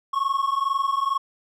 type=tone pair together; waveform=triangle; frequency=1086.5 / 1108.7 Hz; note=C#6 / C#6; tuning=-35 / 0 cents; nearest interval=unison; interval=35 cents; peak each=-22 dBFS; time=0.13-1.18 s; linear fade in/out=10 ms; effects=none

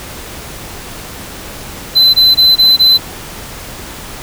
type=tone bursts; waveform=triangle; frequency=4041 Hz; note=B7; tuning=39 cents sharp; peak=-3 dBFS; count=5; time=1.95-2.98 s; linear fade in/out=20 ms; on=190 ms; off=20 ms; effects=pink hiss -28 dBFS RMS until 4.22 s

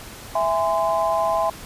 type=chord; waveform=sine; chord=E augmented; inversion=none; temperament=just; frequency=659.3 / 824.1 / 1030.1 Hz; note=E5 / G#5 / B#5; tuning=0 / -14 / -27 cents; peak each=-21 / -24 / -23 dBFS; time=0.35-1.5 s; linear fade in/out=5 ms; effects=pink hiss -39 dBFS RMS until 1.65 s + resampled to 32000 Hz

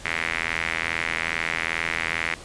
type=tone with band-pass filter; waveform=sawtooth; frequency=82.41 Hz; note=E2; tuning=in tune; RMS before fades=-27 dBFS; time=0.05-2.35 s; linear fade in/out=5 ms; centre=2100 Hz; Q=3.9; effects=pink hiss -42 dBFS RMS until 2.44 s + resampled to 22050 Hz

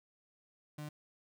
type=tone; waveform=35% pulse; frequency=150 Hz; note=D3; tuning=37 cents sharp; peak=-40 dBFS; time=0.78-0.89 s; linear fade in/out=5 ms; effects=none

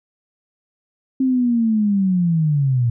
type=linear sweep; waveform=sine; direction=down; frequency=266 to 115.4 Hz; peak=-14 dBFS; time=1.2-2.9 s; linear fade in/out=5 ms; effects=none

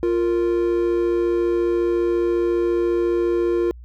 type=tone pair together; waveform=triangle; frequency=349.2 / 463.7 Hz; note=F4 / A#4; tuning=0 / -9 cents; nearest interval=perfect fourth; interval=491 cents; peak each=-16 / -22 dBFS; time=0.03-3.71 s; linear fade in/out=0 ms; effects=added 60 Hz sine -37 dBFS peak until 3.84 s

